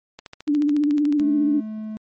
click train, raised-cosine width 0.2 ms, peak -20 dBFS, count 15, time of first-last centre 0.19-1.197 s, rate 13.9 Hz
sine tone with vibrato, 293.7 Hz, D4, in tune, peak -16 dBFS, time 0.47-1.61 s, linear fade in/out 20 ms, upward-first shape sine, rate 15 Hz, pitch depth 49 cents each way
triangle tone, 216.4 Hz, A3, 29 cents flat, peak -26 dBFS, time 1.2-1.97 s, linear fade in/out 0 ms
effects MP3 32 kbps

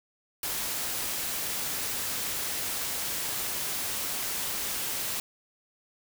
white noise, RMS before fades -32 dBFS, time 0.43-5.2 s, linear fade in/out 2 ms, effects none

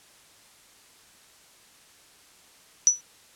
sine tone with exponential decay, 5920 Hz, F#8, in tune, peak -10 dBFS, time 2.87-3.01 s, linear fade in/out 0 ms, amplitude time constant 30 ms, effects white hiss -55 dBFS RMS until 3.35 s + low-pass 10000 Hz 12 dB/octave

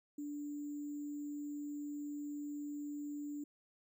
sine tone with sample-and-hold, 291.9 Hz, D4, 10 cents flat, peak -40 dBFS, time 0.18-3.44 s, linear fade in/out 5 ms, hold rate 7350 Hz, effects none

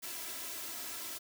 white noise with comb filter, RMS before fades -42 dBFS, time 0.02-1.19 s, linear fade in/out 20 ms, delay 3 ms, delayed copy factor +0.95, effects high-pass 100 Hz 12 dB/octave

